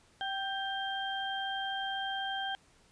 sine tone cluster, 776 / 1576 / 3178 Hz, G5 / G6 / G7, -18 / +9 / +23 cents, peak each -36 / -38 / -38 dBFS, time 0.21-2.55 s, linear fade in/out 0 ms, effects pink hiss -64 dBFS RMS until 2.91 s + resampled to 22050 Hz

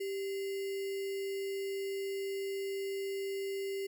sine tone with sample-and-hold, 392 Hz, G4, in tune, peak -34 dBFS, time 0-3.87 s, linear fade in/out 10 ms, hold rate 2450 Hz, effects none

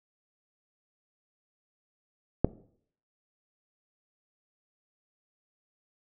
click, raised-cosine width 2 ms, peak -7 dBFS, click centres 2.446 s, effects noise-tail reverb RT60 0.6 s tail -19 dB re dry

